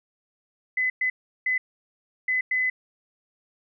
sine tone bursts at uneven times, 2018 Hz, B6, 37 cents sharp, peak -21 dBFS, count 5, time 0.77-0.9 / 1.01-1.1 / 1.46-1.58 / 2.28-2.41 / 2.51-2.7 s, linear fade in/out 5 ms, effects none

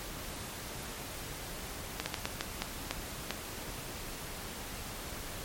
slowing click train, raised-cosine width 0.2 ms, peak -14 dBFS, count 8, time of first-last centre 2-3.307 s, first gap 60 ms, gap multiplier 1.37, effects pink hiss -42 dBFS RMS until 5.44 s + MP3 64 kbps

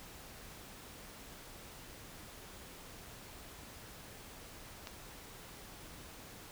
click, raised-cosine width 0.2 ms, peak -26 dBFS, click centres 4.872 s, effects pink hiss -52 dBFS RMS until 6.51 s

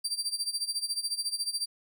30% pulse tone with tremolo, 4699 Hz, D8, in tune, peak -24 dBFS, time 0.04-1.66 s, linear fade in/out 10 ms, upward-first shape sine, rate 14 Hz, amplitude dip 85%, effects none

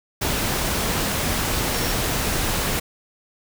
sine tone in noise, 5500 Hz, F8, 27 cents flat, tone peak -33 dBFS, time 1.73-1.93 s, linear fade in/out 10 ms, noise pink, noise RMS -23 dBFS, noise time 0.21-2.8 s, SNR -13 dB, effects none

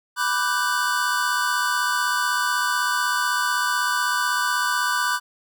square chord, G major seventh, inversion first, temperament equal with one note detuned, 987.8 / 1174.7 / 1492 / 1568 Hz, B5 / D6 / F#6 / G6, 0 / 0 / +14 / 0 cents, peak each -27 / -27 / -25 / -29 dBFS, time 0.16-5.2 s, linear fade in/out 50 ms, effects none

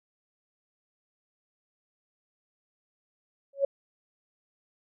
sine tone with exponential growth, 554.4 Hz, C#5, in tune, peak -17 dBFS, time 3.53-3.65 s, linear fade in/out 5 ms, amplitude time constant 24 ms, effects none

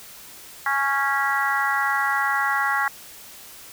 harmonic tone with a mistuned harmonic, 277.2 Hz, C#4, in tune, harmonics 3 / 4 / 5 / 6 / 7, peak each -26 / -26 / -26 / -26 / -26 dBFS, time 0.66-2.88 s, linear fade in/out 2 ms, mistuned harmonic 6, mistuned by -20 cents, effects white hiss -43 dBFS RMS until 3.72 s

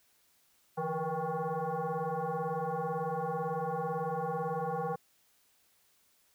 sine tone with frequency modulation, 150 Hz, D3, 37 cents sharp, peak -31 dBFS, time 0.77-4.96 s, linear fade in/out 10 ms, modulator 318 Hz, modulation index 2.9, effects white hiss -69 dBFS RMS until 6.34 s

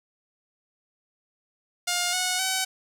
5% pulse tone with pitch steps, 709 / 732.7 / 757.3 Hz, F5 / F#5 / F#5, +26 / -17 / +40 cents, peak -12 dBFS, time 1.87-2.65 s, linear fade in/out 10 ms, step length 260 ms, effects none

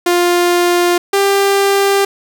sawtooth tone pair in turn, 351.1 / 396.4 Hz, F4 / G4, +9 / +19 cents, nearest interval major second, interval 210 cents, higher second, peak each -6 dBFS, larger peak neither, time 0.06-0.98 / 1.13-2.05 s, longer neither, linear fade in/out 5 ms, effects none

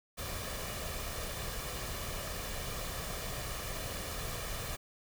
pink noise with comb filter, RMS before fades -39 dBFS, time 0.17-4.77 s, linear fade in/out 20 ms, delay 1.7 ms, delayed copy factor +0.5, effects none

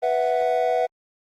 triangle chord, B suspended fourth, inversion none, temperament equal, 493.9 / 659.3 / 740 Hz, B4 / E5 / F#5, 0 / 0 / 0 cents, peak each -21 / -21 / -21 dBFS, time 0.02-0.87 s, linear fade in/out 20 ms, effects tanh soft clip ceiling -8 dBFS + Opus 24 kbps

